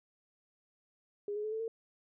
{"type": "tone with pitch steps", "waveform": "sine", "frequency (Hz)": [410.1, 420.4, 431, 441.8, 452.9], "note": ["G#4", "G#4", "A4", "A4", "A#4"], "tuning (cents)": [-22, 21, -36, 7, -50], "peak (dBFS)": -34, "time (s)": [1.28, 1.68], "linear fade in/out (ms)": 2, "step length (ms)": 80, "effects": []}